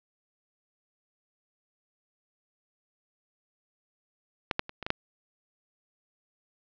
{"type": "clicks", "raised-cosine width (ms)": 0.3, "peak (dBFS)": [-10, -9, -24, -21, -16, -8], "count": 6, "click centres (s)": [4.512, 4.594, 4.694, 4.827, 4.865, 4.904], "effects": ["low-pass 5000 Hz 12 dB/octave"]}